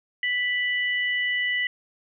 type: tone pair together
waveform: sine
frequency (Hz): 1975.5 / 2960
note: B6 / F#7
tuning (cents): 0 / 0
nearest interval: perfect fifth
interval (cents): 700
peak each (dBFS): -23 / -30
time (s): 0.23-1.67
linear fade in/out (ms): 2
effects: none